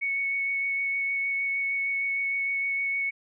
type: tone with vibrato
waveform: sine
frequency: 2217 Hz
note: C#7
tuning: in tune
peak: -25 dBFS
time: 0.01-3.11 s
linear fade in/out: 20 ms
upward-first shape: sine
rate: 6.5 Hz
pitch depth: 9 cents each way
effects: none